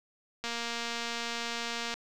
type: click train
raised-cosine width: 0.2 ms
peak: -18 dBFS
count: 352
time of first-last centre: 0.44-1.94 s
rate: 234 Hz
effects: none